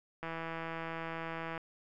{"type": "click train", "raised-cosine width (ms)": 0.5, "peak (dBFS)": -25, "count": 222, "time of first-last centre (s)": [0.23, 1.578], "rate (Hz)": 164, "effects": []}